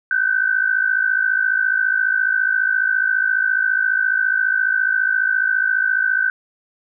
sine tone pair together, 1500 / 1554.6 Hz, F#6 / G6, +23 / -15 cents, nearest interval minor second, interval 62 cents, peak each -18 dBFS, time 0.11-6.3 s, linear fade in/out 2 ms, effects none

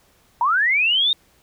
sine linear sweep, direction up, 900 to 3729 Hz, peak -15 dBFS, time 0.41-1.13 s, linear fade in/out 2 ms, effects pink hiss -58 dBFS RMS until 1.42 s

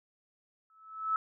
sine tone with exponential growth, 1304 Hz, E6, 19 cents flat, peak -24 dBFS, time 0.7-1.16 s, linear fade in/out 1 ms, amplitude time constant 100 ms, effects none

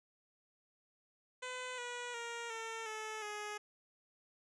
10% pulse tone with pitch steps, 505 / 486.4 / 468.5 / 451.2 / 434.6 / 418.6 Hz, B4 / B4 / A#4 / A4 / A4 / G#4, +39 / -26 / +9 / +44 / -21 / +14 cents, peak -33 dBFS, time 1.42-3.58 s, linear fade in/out 10 ms, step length 360 ms, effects resampled to 22050 Hz

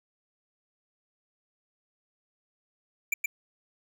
square tone with echo, 2349 Hz, D7, in tune, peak -24 dBFS, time 3.12-3.14 s, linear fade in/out 5 ms, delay 120 ms, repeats 1, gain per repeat -2 dB, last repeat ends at 3.26 s, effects none

